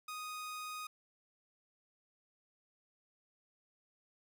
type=tone; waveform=sawtooth; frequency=1244.5 Hz; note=D#6; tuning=in tune; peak=-38 dBFS; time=0.08-0.87 s; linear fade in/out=5 ms; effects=none